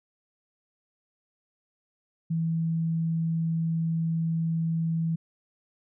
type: tone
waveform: sine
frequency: 163.8 Hz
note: E3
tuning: 11 cents flat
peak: -24 dBFS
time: 2.3-5.16 s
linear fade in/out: 10 ms
effects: none